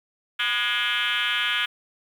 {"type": "tone with frequency modulation", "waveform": "sine", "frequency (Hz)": 2349, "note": "D7", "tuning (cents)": 0, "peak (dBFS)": -20, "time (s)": [0.39, 1.66], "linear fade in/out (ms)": 10, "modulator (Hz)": 225, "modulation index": 4.7, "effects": ["tanh soft clip ceiling -18 dBFS", "8-bit"]}